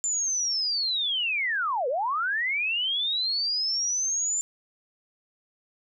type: linear two-way sweep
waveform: sine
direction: down then up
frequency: 7210 to 470.5 to 7210 Hz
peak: -24 dBFS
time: 0.04-4.41 s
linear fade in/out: 0 ms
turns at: 1.88 s
effects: none